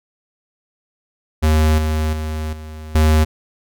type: tone with level steps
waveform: square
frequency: 77.78 Hz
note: D#2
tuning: in tune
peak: -12 / -17 / -22 / -31 / -11 dBFS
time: 1.42-3.25 s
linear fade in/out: 20 ms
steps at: 1.78 / 2.13 / 2.53 / 2.95 s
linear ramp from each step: 2 ms
effects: none